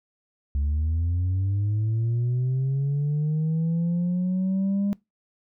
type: linear sweep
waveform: sine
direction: up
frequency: 69.3 to 202.9 Hz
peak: -19 dBFS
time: 0.55-4.93 s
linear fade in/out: 0 ms
effects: noise-tail reverb RT60 0.2 s tail -24 dB re dry + tanh soft clip ceiling -20 dBFS